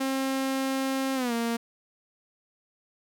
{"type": "tone with pitch glide", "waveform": "sawtooth", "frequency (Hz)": [267.2, 232.6], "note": ["C4", "A#3"], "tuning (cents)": [36, -4], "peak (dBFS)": -22, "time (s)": [0, 1.57], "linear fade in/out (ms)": 10, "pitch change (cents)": -240, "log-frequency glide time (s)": [1.15, 1.33], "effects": []}